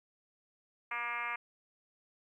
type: tone with frequency modulation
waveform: sine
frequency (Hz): 1661.2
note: G#6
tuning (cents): 0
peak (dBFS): -34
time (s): 0.91-1.36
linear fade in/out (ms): 5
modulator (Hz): 236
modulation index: 3.3
effects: 12-bit